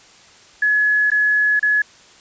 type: tone with dropouts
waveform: sine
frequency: 1697 Hz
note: G#6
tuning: 37 cents sharp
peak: -13 dBFS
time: 0.62-1.82 s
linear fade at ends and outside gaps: 5 ms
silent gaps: 1.103-1.116 / 1.595-1.627 s
effects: white hiss -47 dBFS RMS until 2.2 s + resampled to 16000 Hz